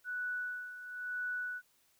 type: tone with tremolo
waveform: sine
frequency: 1480 Hz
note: F#6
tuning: in tune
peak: -34 dBFS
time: 0.04-1.62 s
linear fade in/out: 50 ms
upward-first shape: sine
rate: 1 Hz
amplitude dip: 70%
effects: white hiss -71 dBFS RMS until 1.99 s